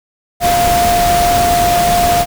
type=tone in noise; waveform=sine; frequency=700 Hz; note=F5; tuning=4 cents sharp; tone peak=-10 dBFS; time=0.4-2.26 s; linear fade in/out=50 ms; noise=pink; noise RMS=-17 dBFS; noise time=0.4-2.26 s; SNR=+4 dB; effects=none